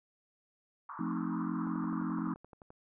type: band-pass noise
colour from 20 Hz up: pink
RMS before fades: -45 dBFS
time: 0.89-2.34 s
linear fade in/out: 2 ms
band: 990 to 1300 Hz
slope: 48 dB/octave
type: chord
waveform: sine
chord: F dominant seventh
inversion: none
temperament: equal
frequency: 174.61 / 220 / 261.6 / 311.1 Hz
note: F3 / A3 / C4 / Eb4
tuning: 0 / 0 / 0 / 0 cents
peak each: -38 dBFS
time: 0.99-2.34 s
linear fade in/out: 5 ms
type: click train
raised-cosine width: 1 ms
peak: -38 dBFS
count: 13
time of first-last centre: 1.67-2.704 s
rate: 11.6 Hz
effects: none